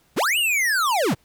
square linear two-way sweep, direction up then down, 84 to 2960 to 84 Hz, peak -19 dBFS, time 0.16-1.15 s, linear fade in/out 20 ms, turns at 0.38 s, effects pink hiss -61 dBFS RMS until 1.24 s

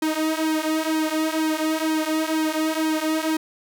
sawtooth tone with flanger, 314.8 Hz, D#4, 20 cents sharp, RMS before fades -23 dBFS, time 0.02-3.37 s, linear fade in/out 5 ms, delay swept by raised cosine 1.4 to 4.5 ms, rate 2.1 Hz, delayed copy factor -0.8, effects none

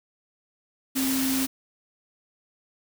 sine tone in noise, 265.2 Hz, C4, 23 cents sharp, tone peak -24 dBFS, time 0.95-1.47 s, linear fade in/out 20 ms, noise white, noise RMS -29 dBFS, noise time 0.95-1.47 s, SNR +2 dB, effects none

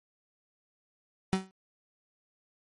35% pulse tone with exponential decay, 189.5 Hz, F#3, 42 cents sharp, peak -19 dBFS, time 1.33-1.51 s, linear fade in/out 0 ms, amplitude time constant 37 ms, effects MP3 48 kbps

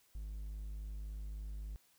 triangle tone, 51.8 Hz, G#1, 4 cents flat, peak -39 dBFS, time 0.15-1.76 s, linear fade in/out 0 ms, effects white hiss -70 dBFS RMS until 1.98 s

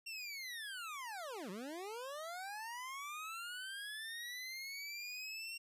25% pulse linear two-way sweep, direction down then up, 2754 to 174.61 to 2754 Hz, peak -40 dBFS, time 0.06-5.58 s, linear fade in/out 10 ms, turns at 1.5 s, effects resampled to 32000 Hz

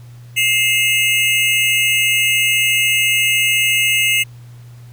square tone cluster, 2111 / 2623 / 2857 Hz, C7 / E7 / F7, +15 / -9 / +39 cents, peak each -18 dBFS, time 0.36-4.24 s, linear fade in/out 20 ms, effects added 120 Hz sine -35 dBFS peak until 4.92 s + pink hiss -51 dBFS RMS until 4.92 s

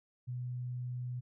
sine tone, 124.1 Hz, B2, 9 cents sharp, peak -36 dBFS, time 0.27-1.21 s, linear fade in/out 20 ms, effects none

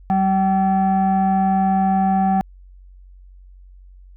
sine tone pair together, 191.97 / 767 Hz, G3 / G5, -36 / -38 cents, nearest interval 2 octaves, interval 2398 cents, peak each -15 dBFS, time 0.1-2.41 s, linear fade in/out 0 ms, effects tanh soft clip ceiling -11 dBFS + added 46 Hz sine -41 dBFS peak until 4.16 s

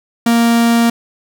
45% pulse tone, 233.1 Hz, A#3, in tune, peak -9 dBFS, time 0.26-0.9 s, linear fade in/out 5 ms, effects none

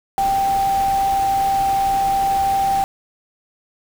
sine tone in noise, 784 Hz, G5, in tune, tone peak -15 dBFS, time 0.18-2.84 s, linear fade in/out 0 ms, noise pink, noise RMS -31 dBFS, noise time 0.18-2.84 s, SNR +13 dB, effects none

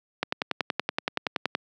click train, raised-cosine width 0.3 ms, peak -8 dBFS, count 15, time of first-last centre 0.23-1.551 s, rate 10.6 Hz, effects high-pass 200 Hz 12 dB/octave

